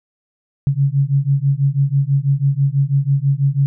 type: beating tone pair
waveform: sine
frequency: 136 / 142.1 Hz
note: C#3 / C#3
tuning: -33 / +43 cents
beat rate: 6.1 Hz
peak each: -16 dBFS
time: 0.67-3.66 s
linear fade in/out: 0 ms
effects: none

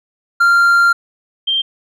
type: tone pair in turn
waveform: triangle / sine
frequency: 1389 / 3164 Hz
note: F6 / G7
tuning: -10 / +15 cents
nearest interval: octave + major second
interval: 1425 cents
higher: second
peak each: -6 / -13 dBFS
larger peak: first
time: 0.4-0.93 / 1.47-1.62 s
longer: first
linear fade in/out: 10 ms
effects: none

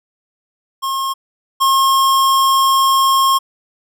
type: tone pair in turn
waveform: square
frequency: 1076 / 1076 Hz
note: C6 / C6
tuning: +48 / +48 cents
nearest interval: unison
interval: 0 cents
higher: neither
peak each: -18 / -11 dBFS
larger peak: second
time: 0.82-1.14 / 1.6-3.39 s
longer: second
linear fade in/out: 20 ms
effects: none

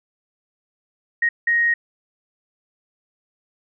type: tone bursts at uneven times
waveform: sine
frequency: 1874 Hz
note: A#6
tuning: 9 cents sharp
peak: -15 dBFS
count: 2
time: 1.22-1.29 / 1.47-1.74 s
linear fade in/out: 5 ms
effects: none

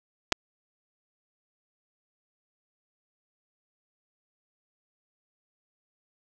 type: clicks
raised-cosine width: 0.2 ms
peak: -5 dBFS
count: 2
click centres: 0.322 / 0.325 s
effects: none

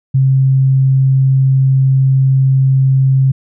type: tone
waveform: sine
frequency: 133.5 Hz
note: C3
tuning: 35 cents sharp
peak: -7 dBFS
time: 0.14-3.32 s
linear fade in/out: 10 ms
effects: none

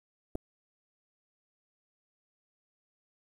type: clicks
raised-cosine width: 2 ms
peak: -28 / -21 dBFS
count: 2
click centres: 0.352 / 0.355 s
effects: 9-bit

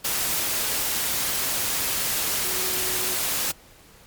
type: tone in noise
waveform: sine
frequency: 370 Hz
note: F#4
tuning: in tune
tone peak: -36 dBFS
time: 2.44-3.16 s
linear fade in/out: 10 ms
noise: white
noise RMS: -25 dBFS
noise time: 0.04-3.52 s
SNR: -14 dB
effects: pink hiss -51 dBFS RMS until 4.06 s + MP3 96 kbps

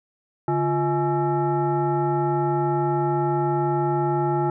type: tone with frequency modulation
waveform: sine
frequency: 349.2 Hz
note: F4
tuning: in tune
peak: -19 dBFS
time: 0.48-4.5 s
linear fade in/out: 2 ms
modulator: 493 Hz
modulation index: 1.3
effects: none

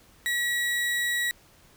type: tone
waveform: 35% pulse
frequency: 1923 Hz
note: B6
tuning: 47 cents flat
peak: -23 dBFS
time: 0.26-1.31 s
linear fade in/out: 0 ms
effects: pink hiss -57 dBFS RMS until 1.76 s

